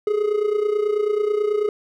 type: tone with amplitude modulation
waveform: triangle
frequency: 419.3 Hz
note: G#4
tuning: 17 cents sharp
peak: -13 dBFS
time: 0.07-1.69 s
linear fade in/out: 2 ms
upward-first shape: sine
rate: 29.2 Hz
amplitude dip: 70%
effects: none